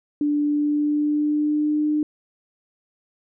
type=tone with pitch glide; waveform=sine; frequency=293.7 to 301.4 Hz; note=D4 to D4; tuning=0 to +45 cents; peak=-18 dBFS; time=0.21-2.03 s; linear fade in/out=2 ms; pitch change=+45 cents; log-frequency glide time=0.43-1.86 s; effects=none